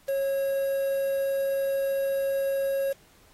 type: tone with quantisation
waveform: triangle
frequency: 547 Hz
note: C#5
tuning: 23 cents flat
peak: -22 dBFS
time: 0.08-2.93 s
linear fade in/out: 10 ms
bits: 7
effects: pink hiss -59 dBFS RMS until 3.33 s + AAC 48 kbps